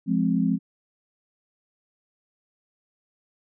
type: chord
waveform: sine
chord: F minor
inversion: none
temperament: just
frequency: 174.61 / 209.5 / 261.9 Hz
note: F3 / Ab3 / C4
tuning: 0 / +15 / +2 cents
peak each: -24 dBFS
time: 0.06-0.59 s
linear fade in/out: 50 ms
effects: none